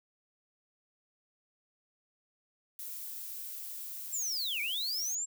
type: noise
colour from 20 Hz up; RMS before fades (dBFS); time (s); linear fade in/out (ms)
violet; -42; 2.79-5.15; 2
type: linear two-way sweep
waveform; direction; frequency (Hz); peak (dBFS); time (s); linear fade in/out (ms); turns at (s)
sine; down then up; 7600 to 2227 to 7600; -32; 4.12-5.26; 20; 4.61
effects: none